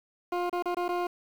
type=tone with dropouts; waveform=20% pulse; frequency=353.2 Hz; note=F4; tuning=20 cents sharp; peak=-22 dBFS; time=0.32-1.07 s; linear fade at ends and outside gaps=5 ms; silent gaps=0.497-0.527 / 0.625-0.656 / 0.747-0.768 / 0.882-0.889 s; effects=low-pass 2000 Hz 12 dB/octave + 8-bit